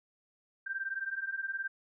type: beating tone pair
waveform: sine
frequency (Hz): 1562 / 1581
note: G6 / G6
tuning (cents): -7 / +14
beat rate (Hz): 19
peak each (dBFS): -38 / -36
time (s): 0.66-1.68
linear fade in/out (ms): 10
effects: none